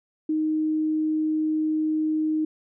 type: tone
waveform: sine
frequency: 311.1 Hz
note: D#4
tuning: in tune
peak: -21 dBFS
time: 0.29-2.45 s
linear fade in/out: 5 ms
effects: none